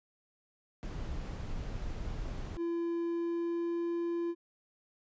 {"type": "noise", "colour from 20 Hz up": "brown", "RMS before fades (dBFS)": -38, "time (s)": [0.83, 2.57], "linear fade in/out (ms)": 0}
{"type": "tone with pitch glide", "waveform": "triangle", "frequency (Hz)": [338.9, 341.1], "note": ["E4", "F4"], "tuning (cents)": [48, -41], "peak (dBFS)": -29, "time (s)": [2.56, 4.35], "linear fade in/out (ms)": 50, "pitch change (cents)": 11, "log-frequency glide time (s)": [3.03, 3.93]}
{"effects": ["resampled to 16000 Hz"]}